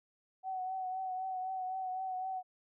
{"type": "tone with vibrato", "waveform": "sine", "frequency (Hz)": 750, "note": "F#5", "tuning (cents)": 23, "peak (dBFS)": -35, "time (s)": [0.43, 2.43], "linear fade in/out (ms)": 50, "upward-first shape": "triangle", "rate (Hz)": 3.9, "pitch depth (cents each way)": 34, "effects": []}